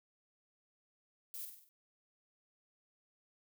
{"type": "noise with echo", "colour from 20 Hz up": "violet", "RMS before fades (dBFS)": -45, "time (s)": [1.34, 1.45], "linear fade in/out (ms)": 0, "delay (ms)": 48, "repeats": 5, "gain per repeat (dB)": -5, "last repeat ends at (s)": 1.69, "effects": []}